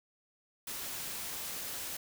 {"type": "noise", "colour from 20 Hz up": "white", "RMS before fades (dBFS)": -40, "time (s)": [0.67, 1.97], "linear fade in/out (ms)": 5, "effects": []}